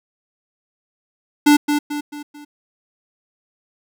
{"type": "tone with echo", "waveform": "square", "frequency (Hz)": 293.7, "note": "D4", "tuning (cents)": 0, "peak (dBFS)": -9, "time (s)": [1.46, 1.57], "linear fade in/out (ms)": 10, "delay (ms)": 220, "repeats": 4, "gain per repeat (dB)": -7, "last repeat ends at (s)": 2.45, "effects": []}